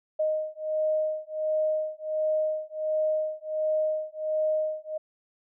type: beating tone pair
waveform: sine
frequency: 620 / 621.4 Hz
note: D#5 / D#5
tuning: -6 / -2 cents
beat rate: 1.4 Hz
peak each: -28 dBFS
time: 0.19-4.98 s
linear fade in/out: 10 ms
effects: none